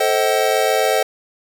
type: chord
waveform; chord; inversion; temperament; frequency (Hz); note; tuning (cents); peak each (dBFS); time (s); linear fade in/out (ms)
square; A diminished seventh; none; just; 440 / 528 / 633.6 / 760.3; A4 / C5 / Eb5 / Gb5; 0 / +16 / +31 / +47; -21; 0-1.03; 5
effects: none